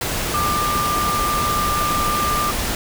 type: tone in noise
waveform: sine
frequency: 1192 Hz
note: D6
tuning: 25 cents sharp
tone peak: -19 dBFS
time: 0.34-2.51 s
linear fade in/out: 2 ms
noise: pink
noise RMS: -23 dBFS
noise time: 0.01-2.75 s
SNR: +1 dB
effects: none